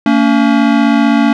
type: tone pair together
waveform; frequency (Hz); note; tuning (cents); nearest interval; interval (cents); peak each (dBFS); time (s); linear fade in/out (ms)
square; 226.9 / 282.5; A#3 / C#4; -47 / +33; major third; 380; -11; 0.06-1.33; 2
effects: low-pass 3000 Hz 12 dB/octave